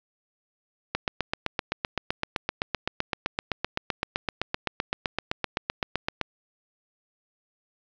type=click train; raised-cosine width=0.3 ms; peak=-9 dBFS; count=42; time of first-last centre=0.95-6.213 s; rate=7.79 Hz; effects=resampled to 16000 Hz + 7-bit